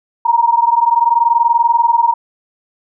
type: tone pair together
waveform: sine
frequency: 928 / 948.6 Hz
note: A#5 / A#5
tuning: -8 / +30 cents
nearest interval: unison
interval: 38 cents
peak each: -12 dBFS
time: 0.25-2.14 s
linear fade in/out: 10 ms
effects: none